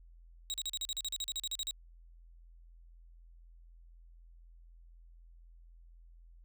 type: tone bursts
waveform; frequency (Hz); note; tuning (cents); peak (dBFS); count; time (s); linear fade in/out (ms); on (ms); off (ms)
30% pulse; 3819; A#7; +41; -32; 16; 0.5-1.709; 0; 39; 39
effects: added 42 Hz sine -54 dBFS peak until 6.44 s